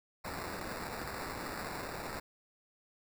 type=noise with sample-and-hold; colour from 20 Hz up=white; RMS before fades=-41 dBFS; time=0.24-2.2 s; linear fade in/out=10 ms; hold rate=3150 Hz; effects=none